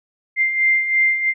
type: beating tone pair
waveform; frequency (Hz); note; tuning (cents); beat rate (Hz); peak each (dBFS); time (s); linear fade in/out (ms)
sine; 2093 / 2096; C7 / C7; 0 / +2; 3; -22 / -15; 0.36-1.34; 50
effects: none